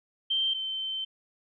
sine tone pair in turn, 3136 / 3095 Hz, G7 / G7, 0 / -23 cents, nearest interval unison, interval 23 cents, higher first, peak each -24 / -30 dBFS, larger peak first, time 0.3-0.54 / 0.54-1.05 s, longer second, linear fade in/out 10 ms, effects none

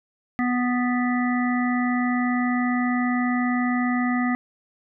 harmonic tone with a mistuned harmonic, 246.8 Hz, B3, 1 cent flat, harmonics 1 / 3 / 5 / 7 / 8, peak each -21 / -30 / -31 / -36 / -30 dBFS, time 0.39-4.35 s, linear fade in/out 0 ms, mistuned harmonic 7, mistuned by +21 cents, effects none

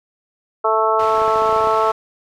harmonic tone, 220 Hz, A3, in tune, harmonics 2 / 3 / 4 / 5 / 6, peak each -20 / -20 / -20 / -20 / -20 dBFS, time 0.64-1.92 s, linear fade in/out 10 ms
white low-pass noise, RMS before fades -35 dBFS, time 0.99-1.92 s, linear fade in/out 5 ms, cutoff 2700 Hz, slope 12 dB/octave
clicks, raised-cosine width 1 ms, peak -16 dBFS, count 12, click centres 1.18 / 1.218 / 1.279 / 1.359 / 1.42 / 1.459 / 1.493 / 1.527 / 1.563 / 1.608 / 1.642 / 1.672 s
effects none

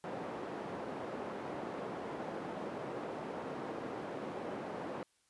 white band-pass noise, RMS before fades -42 dBFS, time 0.04-5.03 s, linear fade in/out 0 ms, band 190 to 660 Hz, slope 12 dB/octave, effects white hiss -74 dBFS RMS until 5.29 s + resampled to 24000 Hz

